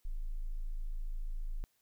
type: tone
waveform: sine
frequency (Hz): 27.17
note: A0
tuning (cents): -21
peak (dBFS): -34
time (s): 0.05-1.64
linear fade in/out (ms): 0
effects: white hiss -75 dBFS RMS until 1.81 s